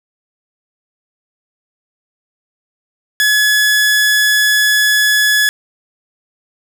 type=tone pair in turn; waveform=sawtooth; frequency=1700 / 1700 Hz; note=G#6 / G#6; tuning=+40 / +40 cents; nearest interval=unison; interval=0 cents; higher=neither; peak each=-6 dBFS; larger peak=neither; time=3.2-5.13 / 5.13-5.49 s; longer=first; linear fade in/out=0 ms; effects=none